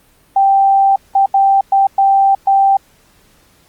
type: tone bursts at uneven times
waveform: sine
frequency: 784 Hz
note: G5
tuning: in tune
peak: -7 dBFS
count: 6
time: 0.36-0.96 / 1.15-1.26 / 1.34-1.61 / 1.72-1.87 / 1.98-2.35 / 2.47-2.77 s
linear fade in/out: 5 ms
effects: pink hiss -51 dBFS RMS until 3.68 s + Opus 32 kbps